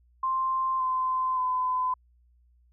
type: tone with pitch steps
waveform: sine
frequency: 1050 / 1032 / 1014.2 Hz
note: C6 / C6 / B5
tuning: +6 / -24 / +46 cents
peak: -24 dBFS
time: 0.23-1.94 s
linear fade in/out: 5 ms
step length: 570 ms
effects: added 60 Hz sine -59 dBFS peak until 2.72 s

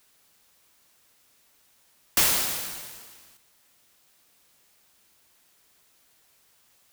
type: noise with exponential decay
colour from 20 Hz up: white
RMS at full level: -18 dBFS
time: 2.17-3.37 s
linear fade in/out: 2 ms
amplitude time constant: 260 ms
effects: white hiss -63 dBFS RMS until 6.92 s

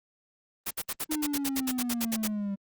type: noise bursts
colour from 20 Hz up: white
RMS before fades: -31 dBFS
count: 15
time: 0.66-2.277 s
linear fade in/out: 10 ms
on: 49 ms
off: 63 ms
type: exponential sweep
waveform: triangle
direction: down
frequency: 311.1 to 195.9 Hz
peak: -27 dBFS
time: 1.09-2.56 s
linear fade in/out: 20 ms
effects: Opus 32 kbps

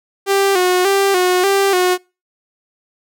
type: tone with vibrato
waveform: sawtooth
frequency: 378.3 Hz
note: F#4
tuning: 38 cents sharp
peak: -8 dBFS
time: 0.26-1.98 s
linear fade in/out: 50 ms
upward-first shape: square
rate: 1.7 Hz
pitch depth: 70 cents each way
effects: noise-tail reverb RT60 0.3 s tail -26 dB re dry

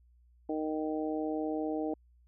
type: harmonic tone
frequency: 155.2 Hz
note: D#3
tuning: 4 cents flat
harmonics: 2 / 3 / 4 / 5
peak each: -33 / -37 / -39 / -41 dBFS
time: 0.49-1.94 s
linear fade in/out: 5 ms
effects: added 60 Hz sine -60 dBFS peak until 2.27 s

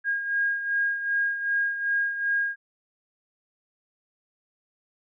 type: beating tone pair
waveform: sine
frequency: 1627 / 1629.6 Hz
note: G#6 / G#6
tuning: -36 / -33 cents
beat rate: 2.6 Hz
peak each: -24 / -31 dBFS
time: 0.04-2.56 s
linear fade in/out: 50 ms
effects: none

